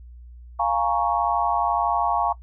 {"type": "chord", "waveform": "sine", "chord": "Bb minor seventh", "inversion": "second", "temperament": "equal", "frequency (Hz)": [698.5, 830.6, 932.3, 1108.7], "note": ["F5", "Ab5", "Bb5", "Db6"], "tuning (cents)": [0, 0, 0, 0], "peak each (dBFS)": -25, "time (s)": [0.59, 2.33], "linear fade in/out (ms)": 10, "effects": ["noise-tail reverb RT60 0.1 s tail -18 dB re dry", "added 60 Hz sine -40 dBFS peak until 2.42 s"]}